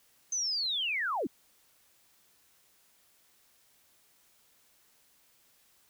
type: linear sweep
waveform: sine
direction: down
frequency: 6290 to 200 Hz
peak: -29 dBFS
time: 0.32-1.27 s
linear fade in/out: 5 ms
effects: white hiss -66 dBFS RMS until 5.89 s